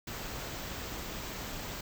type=band-stop noise; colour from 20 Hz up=pink; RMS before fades=-40 dBFS; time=0.07-1.81 s; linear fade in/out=5 ms; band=8300 to 12000 Hz; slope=96 dB/octave; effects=none